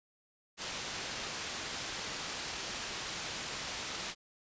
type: low-pass noise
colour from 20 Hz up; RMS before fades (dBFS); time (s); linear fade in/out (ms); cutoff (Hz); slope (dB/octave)
white; -40; 0.57-4.15; 50; 5900; 12
effects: resampled to 16000 Hz